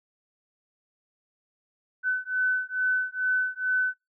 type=beating tone pair; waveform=sine; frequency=1508 / 1510.3 Hz; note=F#6 / F#6; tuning=+32 / +35 cents; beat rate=2.3 Hz; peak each=-27 dBFS; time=2.03-3.94 s; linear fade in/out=50 ms; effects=noise-tail reverb RT60 0.2 s tail -26 dB re dry